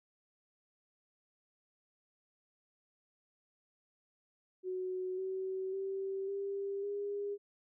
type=tone with pitch steps; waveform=sine; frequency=370 / 378.6 / 387.5 / 396.6 / 405.8 Hz; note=F#4 / F#4 / G4 / G4 / G#4; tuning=0 / +40 / -20 / +20 / -40 cents; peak=-35 dBFS; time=4.63-7.38 s; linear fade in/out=50 ms; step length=550 ms; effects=none